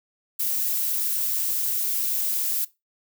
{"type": "noise", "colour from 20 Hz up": "violet", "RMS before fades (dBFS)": -25, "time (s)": [0.39, 2.65], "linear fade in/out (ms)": 10, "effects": ["noise-tail reverb RT60 0.2 s tail -18 dB re dry"]}